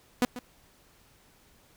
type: tone with echo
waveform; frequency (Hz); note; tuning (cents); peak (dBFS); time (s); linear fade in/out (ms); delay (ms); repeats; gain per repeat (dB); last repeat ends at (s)
sawtooth; 246.9; B3; 0; -17; 0.22-0.25; 0; 140; 1; -15; 0.39
effects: pink hiss -61 dBFS RMS until 1.76 s